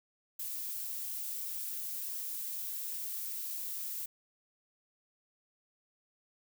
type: noise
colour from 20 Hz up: violet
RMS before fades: -39 dBFS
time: 0.39-4.06 s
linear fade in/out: 5 ms
effects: none